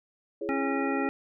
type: chord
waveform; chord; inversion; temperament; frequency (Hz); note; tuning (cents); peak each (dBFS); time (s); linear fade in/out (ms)
sine; C# minor; first; equal with one note detuned; 335.4 / 415.3 / 554.4; E4 / G#4 / C#5; +30 / 0 / 0; -35 / -33 / -37; 0.41-1.09; 5
type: harmonic tone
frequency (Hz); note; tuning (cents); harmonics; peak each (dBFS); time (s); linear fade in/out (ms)
272.5; C#4; -29; 1 / 3 / 5 / 7 / 9; -29 / -34 / -36 / -37 / -39; 0.49-1.09; 0
effects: none